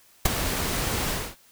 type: noise with ADSR envelope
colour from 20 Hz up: pink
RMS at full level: -17 dBFS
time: 0.25-1.36 s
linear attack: 7 ms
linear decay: 16 ms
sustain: -10 dB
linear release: 250 ms
effects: white hiss -57 dBFS RMS until 1.51 s